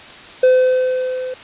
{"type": "tone with level ramp", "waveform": "triangle", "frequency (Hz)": 511, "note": "C5", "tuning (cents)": -41, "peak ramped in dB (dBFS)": [-5, -21], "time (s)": [0.43, 1.34], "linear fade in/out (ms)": 5, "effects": ["white hiss -37 dBFS RMS until 1.43 s", "resampled to 8000 Hz"]}